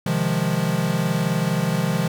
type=chord; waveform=square; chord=F minor seventh; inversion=second; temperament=equal; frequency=130.81 / 155.56 / 174.61 / 207.7 Hz; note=C3 / Eb3 / F3 / Ab3; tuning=0 / 0 / 0 / 0 cents; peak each=-28 / -25 / -24 / -28 dBFS; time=0.06-2.08 s; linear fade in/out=5 ms; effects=none